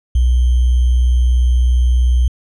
sine tone with sample-and-hold, 61.5 Hz, B1, 7 cents flat, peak -9 dBFS, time 0.15-2.28 s, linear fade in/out 5 ms, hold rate 3150 Hz, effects resampled to 22050 Hz

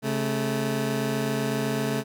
20% pulse tone pair together, 136.05 / 218 Hz, C#3 / A3, -32 / -16 cents, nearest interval minor sixth, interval 816 cents, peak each -23 / -22 dBFS, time 0.02-2.04 s, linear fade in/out 50 ms, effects none

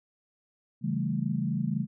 sine chord, A dominant seventh, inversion first, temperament equal, 138.59 / 164.81 / 196 / 220 Hz, C#3 / E3 / G3 / A3, 0 / 0 / 0 / 0 cents, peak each -32 dBFS, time 0.81-1.87 s, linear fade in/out 50 ms, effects none

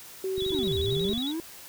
sine tone with pitch glide, 379.7 to 395.4 Hz, F#4 to G4, +45 to +15 cents, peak -27 dBFS, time 0.24-1.13 s, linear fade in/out 2 ms, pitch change +70 cents, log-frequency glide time 0.56-0.86 s
sine tone with vibrato, 3615 Hz, A7, 46 cents sharp, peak -31 dBFS, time 0.36-1.34 s, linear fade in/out 50 ms, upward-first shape square, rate 11 Hz, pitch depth 94 cents each way
click train, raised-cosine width 5 ms, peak -28 dBFS, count 20, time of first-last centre 0.38-1.178 s, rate 23.8 Hz
triangle linear two-way sweep, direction down then up, 339.3 to 71 to 339.3 Hz, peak -27 dBFS, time 0.52-1.4 s, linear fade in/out 0 ms, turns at 0.79 s
effects white hiss -46 dBFS RMS until 1.68 s

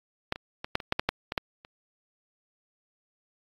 clicks, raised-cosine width 0.3 ms, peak -11 / -22 / -18 / -8 / -22 / -8 / -9 / -7 / -15 / -9 / -30 dBFS, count 11, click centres 0.324 / 0.359 / 0.645 / 0.754 / 0.802 / 0.924 / 0.995 / 1.09 / 1.321 / 1.378 / 1.649 s, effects AAC 32 kbps

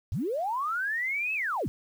sine linear two-way sweep, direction up then down, 69.3 to 2637 to 69.3 Hz, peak -27 dBFS, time 0.12-1.68 s, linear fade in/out 0 ms, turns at 1.34 s, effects 9-bit

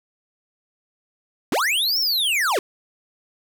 square linear two-way sweep, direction up then down, 176 to 5588 to 317.7 Hz, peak -19 dBFS, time 1.52-2.59 s, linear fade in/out 2 ms, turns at 1.99 s, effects 10-bit

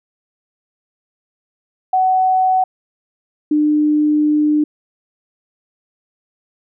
sine tone pair in turn, 749 / 300.5 Hz, F#5 / D4, +21 / +40 cents, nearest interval octave + major third, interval 1581 cents, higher first, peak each -11 dBFS, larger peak neither, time 1.93-2.64 / 3.51-4.64 s, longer second, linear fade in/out 5 ms, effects none

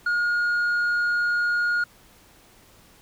sine tone with tanh clipping, 1431 Hz, F6, 42 cents sharp, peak -21 dBFS, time 0.06-1.84 s, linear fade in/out 5 ms, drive 3 dB, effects pink hiss -54 dBFS RMS until 3.01 s

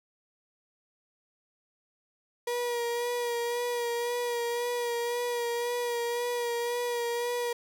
35% pulse tone with vibrato, 478.3 Hz, A#4, 44 cents sharp, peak -27 dBFS, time 2.47-7.53 s, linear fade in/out 5 ms, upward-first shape sine, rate 1.9 Hz, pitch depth 25 cents each way, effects none

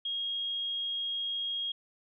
sine tone, 3267 Hz, G#7, 29 cents flat, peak -31 dBFS, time 0.05-1.72 s, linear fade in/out 5 ms, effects none

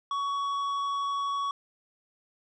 triangle tone with tanh clipping, 1122 Hz, C#6, 21 cents sharp, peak -29 dBFS, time 0.11-1.51 s, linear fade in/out 2 ms, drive 12 dB, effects none

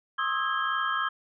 sine tone cluster, 1071 / 1249 / 1312 / 1645 / 3157 Hz, C6 / D#6 / E6 / G#6 / G7, +40 / +6 / -9 / -17 / +12 cents, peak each -32 / -32 / -31 / -30 / -38 dBFS, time 0.18-1.09 s, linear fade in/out 10 ms, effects none

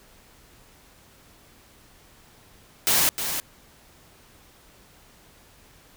white noise with echo, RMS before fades -20 dBFS, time 2.87-3.09 s, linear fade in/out 0 ms, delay 310 ms, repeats 1, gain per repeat -8 dB, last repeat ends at 3.4 s, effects pink hiss -54 dBFS RMS until 5.96 s

